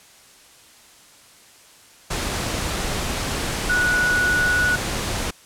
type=tone in noise; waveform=sine; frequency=1468 Hz; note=F#6; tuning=14 cents flat; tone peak=-17 dBFS; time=3.69-4.76 s; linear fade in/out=10 ms; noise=pink; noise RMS=-25 dBFS; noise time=2.1-5.31 s; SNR=+5 dB; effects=white hiss -49 dBFS RMS until 5.45 s + low-pass 10000 Hz 12 dB/octave